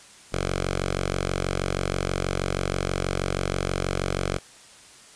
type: tone with notch filter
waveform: 5% pulse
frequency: 46.25 Hz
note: F#1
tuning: in tune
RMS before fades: -27 dBFS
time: 0.32-4.39 s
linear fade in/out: 20 ms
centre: 250 Hz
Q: 1.3
effects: white hiss -49 dBFS RMS until 5.15 s + resampled to 22050 Hz